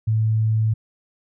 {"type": "tone", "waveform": "sine", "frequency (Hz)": 110, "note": "A2", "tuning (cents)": 0, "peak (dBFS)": -16, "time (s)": [0.07, 0.74], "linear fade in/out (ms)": 10, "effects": []}